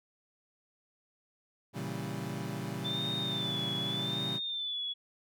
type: chord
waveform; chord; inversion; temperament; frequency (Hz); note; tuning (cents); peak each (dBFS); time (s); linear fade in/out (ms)
30% pulse; A# diminished seventh; none; equal; 116.54 / 138.59 / 164.81 / 196; A#2 / C#3 / E3 / G3; 0 / 0 / 0 / 0; -39 / -38 / -39 / -38; 1.73-4.4; 50
type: tone with vibrato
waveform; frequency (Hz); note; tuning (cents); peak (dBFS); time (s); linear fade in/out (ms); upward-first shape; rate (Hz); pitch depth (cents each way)
sine; 3532; A7; +6; -33; 2.84-4.94; 20; sine; 0.85; 76
effects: none